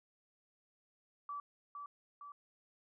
sine tone with echo, 1154 Hz, D6, 31 cents flat, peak -40 dBFS, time 1.29-1.4 s, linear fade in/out 2 ms, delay 460 ms, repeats 2, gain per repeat -4 dB, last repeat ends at 2.32 s, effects none

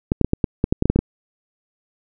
clicks, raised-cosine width 3 ms, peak -3 dBFS, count 12, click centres 0.119 / 0.213 / 0.246 / 0.334 / 0.442 / 0.641 / 0.725 / 0.824 / 0.856 / 0.9 / 0.96 / 0.99 s, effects none

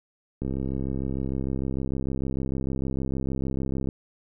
click train, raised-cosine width 3 ms, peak -17 dBFS, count 232, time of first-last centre 0.42-3.888 s, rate 66.6 Hz, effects none

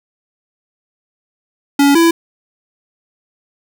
square tone pair in turn, 282.3 / 333.4 Hz, C#4 / E4, +32 / +20 cents, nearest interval minor third, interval 288 cents, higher second, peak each -8 dBFS, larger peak neither, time 1.79-1.95 / 1.95-2.11 s, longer neither, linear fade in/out 5 ms, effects none

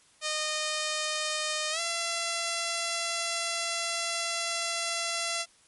5% pulse tone with pitch glide, 614 to 677.4 Hz, D#5 to E5, -23 to +47 cents, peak -17 dBFS, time 0.21-5.46 s, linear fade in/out 50 ms, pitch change +170 cents, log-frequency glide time 1.71-1.8 s, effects white hiss -61 dBFS RMS until 5.67 s + MP3 48 kbps

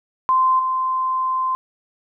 sine tone with level steps, 1038 Hz, C6, 14 cents flat, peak -13 / -18 dBFS, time 0.29-1.55 s, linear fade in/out 0 ms, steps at 0.59 s, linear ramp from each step 5 ms, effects none

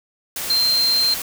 sine tone in noise, 4157 Hz, C8, 12 cents flat, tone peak -15 dBFS, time 0.5-1.14 s, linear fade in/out 2 ms, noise white, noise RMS -27 dBFS, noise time 0.36-1.22 s, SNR +9 dB, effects none

